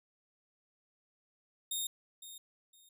15% pulse tone with echo, 3688 Hz, A#7, 19 cents flat, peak -27 dBFS, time 1.71-1.87 s, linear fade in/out 5 ms, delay 510 ms, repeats 2, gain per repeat -13 dB, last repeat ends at 2.89 s, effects none

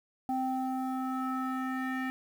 square tone with low-pass filter sweep, 260 Hz, C4, 11 cents flat, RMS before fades -33 dBFS, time 0.29-2.1 s, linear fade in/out 0 ms, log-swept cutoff 760 to 2000 Hz, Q 3.9, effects 9-bit

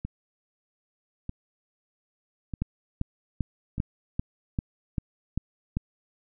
two click trains, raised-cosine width 5 ms, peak -14 / -20 dBFS, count 9 / 4, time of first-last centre 2.62-5.77 / 0.05-3.781 s, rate 2.54 / 0.804 Hz, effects none

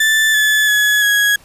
35% pulse tone with pitch steps, 1760 / 1726.8 / 1694.2 / 1662.2 Hz, A6 / A6 / G#6 / G#6, 0 / -33 / +34 / +1 cents, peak -9 dBFS, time 0-1.36 s, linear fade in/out 5 ms, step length 340 ms, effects pink hiss -47 dBFS RMS until 1.44 s + resampled to 32000 Hz

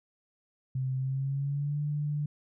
sine tone with pitch glide, 130.81 to 147.68 Hz, C3 to D3, 0 to +10 cents, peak -28 dBFS, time 0.75-2.26 s, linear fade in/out 5 ms, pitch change +210 cents, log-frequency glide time 0.97-1.81 s, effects none

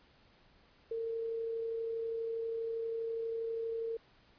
sine tone with amplitude modulation, 455.3 Hz, A#4, 41 cents flat, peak -33 dBFS, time 0.91-3.97 s, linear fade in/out 5 ms, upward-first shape sine, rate 32.4 Hz, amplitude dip 25%, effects pink hiss -65 dBFS RMS until 4.38 s + resampled to 11025 Hz

